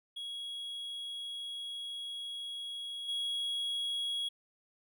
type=tone with level steps; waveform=triangle; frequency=3322 Hz; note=G#7; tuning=in tune; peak=-37 / -31 dBFS; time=0.16-4.29 s; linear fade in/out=10 ms; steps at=3.08 s; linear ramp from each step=10 ms; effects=none